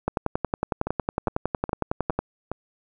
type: two click trains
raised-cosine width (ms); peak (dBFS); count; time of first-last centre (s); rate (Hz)
1; -14 / -9; 5 / 24; 0.87-2.516 / 0.08-2.19; 2.43 / 10.9
effects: none